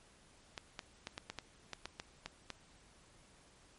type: clicks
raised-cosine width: 0.2 ms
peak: -24 dBFS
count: 11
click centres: 0.578 / 0.792 / 1.071 / 1.179 / 1.3 / 1.387 / 1.733 / 1.856 / 1.999 / 2.26 / 2.503 s
effects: pink hiss -64 dBFS RMS until 3.78 s + MP3 48 kbps